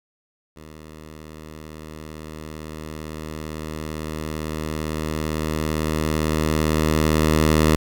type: tone with level ramp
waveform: 10% pulse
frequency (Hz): 77.78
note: D#2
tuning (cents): 0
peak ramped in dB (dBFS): -32 to -6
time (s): 0.56-7.76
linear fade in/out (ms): 5
effects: none